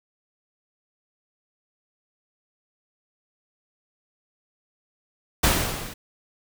pink noise with level ramp, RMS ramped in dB -17 to -39 dBFS, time 5.43-5.94 s, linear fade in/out 10 ms, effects none

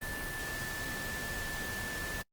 sine tone in noise, 1754 Hz, A6, 6 cents flat, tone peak -39 dBFS, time 0.01-2.23 s, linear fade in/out 20 ms, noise pink, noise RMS -40 dBFS, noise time 0.01-2.23 s, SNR -2 dB, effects noise-tail reverb RT60 0.1 s tail -26 dB re dry + Opus 32 kbps

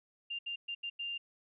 sine tone bursts at uneven times, 2794 Hz, F7, in tune, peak -36 dBFS, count 5, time 0.3-0.39 / 0.46-0.56 / 0.68-0.75 / 0.83-0.9 / 0.99-1.18 s, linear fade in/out 10 ms, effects none

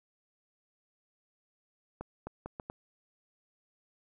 accelerating click train, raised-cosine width 1 ms, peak -25 dBFS, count 5, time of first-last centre 2.01-2.699 s, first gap 260 ms, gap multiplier 0.73, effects none

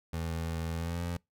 25% pulse tone with pitch glide, 82.2 to 86.49 Hz, E2 to F2, -4 to -16 cents, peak -29 dBFS, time 0.13-1.17 s, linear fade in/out 5 ms, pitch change +88 cents, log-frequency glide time 0.74-1.02 s, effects noise-tail reverb RT60 0.2 s tail -26 dB re dry

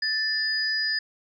sine tone pair together, 1760 / 4949 Hz, A6 / D#8, 0 / -10 cents, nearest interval octave + tritone, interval 1790 cents, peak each -26 dBFS, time 0.02-0.99 s, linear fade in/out 5 ms, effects none

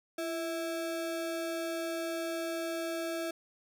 square ring-modulated tone, 493.9 Hz, B4, in tune, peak -31 dBFS, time 0.18-3.31 s, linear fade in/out 5 ms, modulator 157 Hz, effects none

